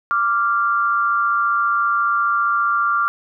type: tone pair together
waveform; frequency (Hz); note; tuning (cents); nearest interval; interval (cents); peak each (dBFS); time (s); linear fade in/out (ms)
sine; 1173 / 1387.8; D6 / F6; -2 / -11; minor third; 291; -18; 0.11-3.08; 0
effects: none